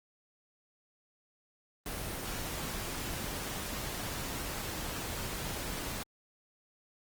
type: noise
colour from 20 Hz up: pink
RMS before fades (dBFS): -38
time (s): 1.86-6.03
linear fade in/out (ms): 2
effects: Opus 24 kbps